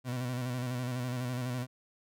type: tone with vibrato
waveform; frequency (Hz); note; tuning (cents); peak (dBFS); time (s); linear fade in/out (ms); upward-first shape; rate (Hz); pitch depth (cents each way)
30% pulse; 125; B2; +21; -30; 0.04-1.67; 50; square; 12; 40
effects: none